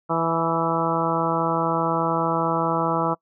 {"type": "harmonic tone with a mistuned harmonic", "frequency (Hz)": 164.81, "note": "E3", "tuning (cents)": 0, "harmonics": [1, 2, 3, 4, 5, 6, 7, 8], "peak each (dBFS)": [-28, -28, -28, -28, -28, -28, -28, -28], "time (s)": [0.09, 3.15], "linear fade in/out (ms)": 20, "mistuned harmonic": 5, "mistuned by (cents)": 24, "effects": ["noise-tail reverb RT60 0.1 s tail -25 dB re dry"]}